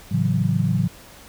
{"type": "chord", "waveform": "sine", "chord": "F# minor seventh", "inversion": "first", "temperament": "equal", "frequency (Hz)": [110, 138.59, 164.81, 185], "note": ["A2", "C#3", "E3", "F#3"], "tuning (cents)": [0, 0, 0, 0], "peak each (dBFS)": -23, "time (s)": [0.11, 0.88], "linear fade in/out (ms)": 10, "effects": ["pink hiss -45 dBFS RMS until 1.28 s"]}